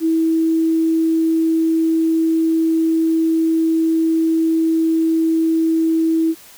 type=tone; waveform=sine; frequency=324.4 Hz; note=E4; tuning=28 cents flat; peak=-13 dBFS; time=0-6.35 s; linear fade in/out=50 ms; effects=white hiss -43 dBFS RMS until 6.57 s